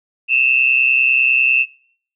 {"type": "tone pair together", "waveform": "sine", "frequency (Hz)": [2589, 2719], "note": ["E7", "F7"], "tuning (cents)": [-32, -47], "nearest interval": "minor second", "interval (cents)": 85, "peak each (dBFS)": -14, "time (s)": [0.28, 1.66], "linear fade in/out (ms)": 50, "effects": ["noise-tail reverb RT60 0.6 s tail -23 dB re dry"]}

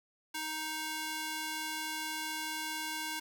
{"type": "tone with high-pass filter", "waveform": "square", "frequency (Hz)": 312.2, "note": "D#4", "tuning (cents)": 6, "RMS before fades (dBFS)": -38, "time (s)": [0.34, 3.2], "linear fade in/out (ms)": 10, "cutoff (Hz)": 1000, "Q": 0.52, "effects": ["10-bit"]}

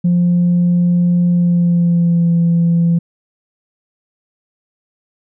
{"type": "tone with pitch glide", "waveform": "sine", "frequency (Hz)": [175.4, 169.33], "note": ["F3", "E3"], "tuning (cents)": [8, 47], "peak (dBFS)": -8, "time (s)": [0.04, 2.99], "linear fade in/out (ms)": 10, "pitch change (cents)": -61, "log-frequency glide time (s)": [1.28, 2.33], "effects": ["tanh soft clip ceiling -7 dBFS"]}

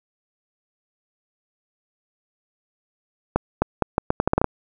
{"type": "accelerating click train", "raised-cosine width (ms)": 1, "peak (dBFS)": -3, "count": 11, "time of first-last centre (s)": [3.36, 4.443], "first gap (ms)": 260, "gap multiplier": 0.78, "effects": []}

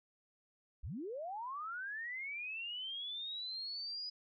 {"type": "linear sweep", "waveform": "sine", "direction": "up", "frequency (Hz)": [36.98, 4978], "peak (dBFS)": -40, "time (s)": [0.83, 4.1], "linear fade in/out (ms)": 10, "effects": []}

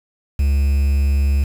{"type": "tone with quantisation", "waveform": "triangle", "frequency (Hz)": 70, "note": "C#2", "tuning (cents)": 18, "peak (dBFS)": -11, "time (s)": [0.39, 1.44], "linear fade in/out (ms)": 5, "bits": 6, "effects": []}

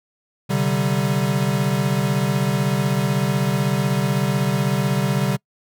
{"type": "chord", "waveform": "square", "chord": "C suspended second", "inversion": "none", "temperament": "equal with one note detuned", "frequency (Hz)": [130.81, 146.83, 192.74], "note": ["C3", "D3", "G3"], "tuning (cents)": [0, 0, -29], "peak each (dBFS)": -23, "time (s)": [0.49, 5.37], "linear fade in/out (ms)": 20, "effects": ["noise-tail reverb RT60 0.1 s tail -25 dB re dry"]}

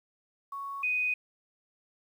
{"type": "tone pair in turn", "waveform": "sine", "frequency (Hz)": [1111, 2494], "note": ["C#6", "D#7"], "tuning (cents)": [4, 3], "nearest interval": "octave + major second", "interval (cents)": 1399, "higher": "second", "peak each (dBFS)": [-35, -26], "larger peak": "second", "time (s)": [[0.52, 0.83], [0.83, 1.14]], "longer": "neither", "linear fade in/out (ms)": 5, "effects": ["10-bit"]}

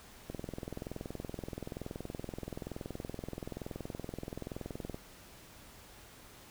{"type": "click train", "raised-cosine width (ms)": 2, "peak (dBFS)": -26, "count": 99, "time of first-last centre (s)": [0.3, 4.945], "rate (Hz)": 21.1, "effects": ["pink hiss -55 dBFS RMS until 6.5 s"]}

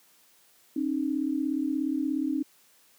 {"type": "tone pair together", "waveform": "sine", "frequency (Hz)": [269.6, 306.5], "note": ["C#4", "D#4"], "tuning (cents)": [-48, -26], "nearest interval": "major second", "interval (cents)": 222, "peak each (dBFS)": -28, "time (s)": [0.76, 2.43], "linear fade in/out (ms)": 5, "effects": ["white hiss -61 dBFS RMS until 2.98 s", "high-pass 150 Hz 12 dB/octave"]}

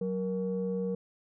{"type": "tone pair together", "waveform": "sine", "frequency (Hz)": [186.52, 470], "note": ["F#3", "A#4"], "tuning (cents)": [14, 14], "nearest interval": "octave + major third", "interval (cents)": 1600, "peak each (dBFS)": [-31, -31], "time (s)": [0.01, 0.95], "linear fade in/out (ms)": 5, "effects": ["tanh soft clip ceiling -23 dBFS"]}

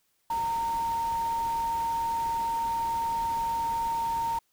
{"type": "tone in noise", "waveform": "sine", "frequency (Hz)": 920, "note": "A#5", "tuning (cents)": -23, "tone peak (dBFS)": -26, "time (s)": [0.3, 4.39], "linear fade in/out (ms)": 5, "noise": "pink", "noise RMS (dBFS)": -43, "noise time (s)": [0.3, 4.39], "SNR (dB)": 14, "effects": ["white hiss -72 dBFS RMS until 4.52 s"]}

